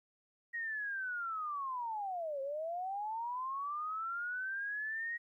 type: linear two-way sweep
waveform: sine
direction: down then up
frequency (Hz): 1893 to 532 to 1893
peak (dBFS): -36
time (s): 0.53-5.18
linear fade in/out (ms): 20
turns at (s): 2.41
effects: 13-bit